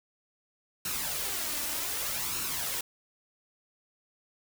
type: noise with flanger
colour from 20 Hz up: white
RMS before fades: -33 dBFS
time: 0.85-2.81 s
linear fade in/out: 5 ms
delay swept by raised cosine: 0.73 to 3.43 ms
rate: 0.65 Hz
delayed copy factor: +0.55
effects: none